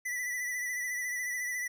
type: tone with vibrato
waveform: square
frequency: 1975.5 Hz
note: B6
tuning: in tune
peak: -33 dBFS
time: 0.05-1.68 s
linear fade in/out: 10 ms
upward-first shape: sine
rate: 14 Hz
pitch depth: 37 cents each way
effects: none